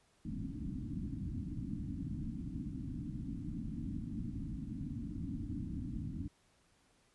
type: low-pass noise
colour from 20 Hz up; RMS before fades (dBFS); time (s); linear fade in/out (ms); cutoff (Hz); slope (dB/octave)
white; -41; 0.25-6.28; 5; 300; 96
effects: pink hiss -71 dBFS RMS until 7.14 s + resampled to 24000 Hz